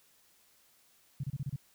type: tone bursts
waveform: sine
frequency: 137 Hz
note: C#3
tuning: 20 cents flat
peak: -32 dBFS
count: 6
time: 1.2-1.561 s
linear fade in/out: 5 ms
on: 36 ms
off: 29 ms
effects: white hiss -66 dBFS RMS until 1.74 s